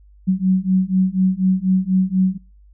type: beating tone pair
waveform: sine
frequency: 185.2 / 189.3 Hz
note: F#3 / F#3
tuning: +2 / +40 cents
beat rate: 4.1 Hz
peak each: -17 dBFS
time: 0.27-2.38 s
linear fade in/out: 20 ms
effects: noise-tail reverb RT60 0.4 s tail -26 dB re dry + added 50 Hz sine -45 dBFS peak until 2.73 s

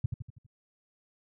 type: tone with echo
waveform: sine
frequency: 116.54 Hz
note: A#2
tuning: in tune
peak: -22 dBFS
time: 0.04-0.06 s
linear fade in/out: 5 ms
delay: 81 ms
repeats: 5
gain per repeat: -6 dB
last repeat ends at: 0.465 s
effects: none

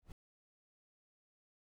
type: noise with exponential growth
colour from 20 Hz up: brown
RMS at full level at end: -43 dBFS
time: 0.02-0.12 s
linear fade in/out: 1 ms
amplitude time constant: 21 ms
effects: none

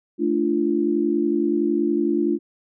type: chord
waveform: sine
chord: D minor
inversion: second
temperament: equal with one note detuned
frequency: 220 / 293.7 / 344.4 Hz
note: A3 / D4 / F4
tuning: 0 / 0 / -24 cents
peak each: -25 / -22 / -21 dBFS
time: 0.18-2.39 s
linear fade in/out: 50 ms
effects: none

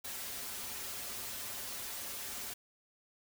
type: noise with comb filter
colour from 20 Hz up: white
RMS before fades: -42 dBFS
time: 0.04-2.54 s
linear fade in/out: 10 ms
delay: 6.3 ms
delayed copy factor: -1
effects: none

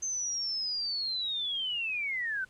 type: linear sweep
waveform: sine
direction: down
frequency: 6300 to 1480 Hz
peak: -30 dBFS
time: 0.02-2.45 s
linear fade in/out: 10 ms
effects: pink hiss -62 dBFS RMS until 2.49 s + low-pass 10000 Hz 12 dB/octave

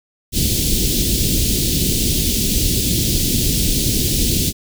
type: band-stop noise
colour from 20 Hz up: pink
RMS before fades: -17 dBFS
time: 0.32-4.53 s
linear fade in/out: 50 ms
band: 360 to 3300 Hz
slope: 24 dB/octave
effects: none

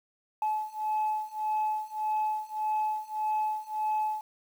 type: beating tone pair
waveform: sine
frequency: 858 / 859.7 Hz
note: A5 / A5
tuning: -44 / -40 cents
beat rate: 1.7 Hz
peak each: -30 / -29 dBFS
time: 0.42-4.21 s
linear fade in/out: 2 ms
effects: tanh soft clip ceiling -23 dBFS + 9-bit

